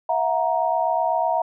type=tone cluster; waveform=sine; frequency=657 / 725 / 936 Hz; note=E5 / F#5 / A#5; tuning=-6 / -35 / +7 cents; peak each=-23 dBFS; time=0.09-1.42 s; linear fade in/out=5 ms; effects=none